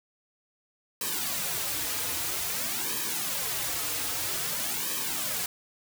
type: noise with flanger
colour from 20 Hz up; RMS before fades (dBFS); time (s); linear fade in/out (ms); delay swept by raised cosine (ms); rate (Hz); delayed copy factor
white; -31; 1.01-5.46; 2; 1.4 to 5.3; 0.51; -1
effects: none